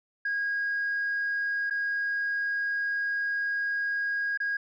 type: tone with dropouts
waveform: sine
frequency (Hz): 1638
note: G#6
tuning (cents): -24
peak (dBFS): -25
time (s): 0.25-4.57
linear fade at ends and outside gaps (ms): 5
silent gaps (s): 1.699-1.707 / 4.375-4.401
effects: tanh soft clip ceiling -23 dBFS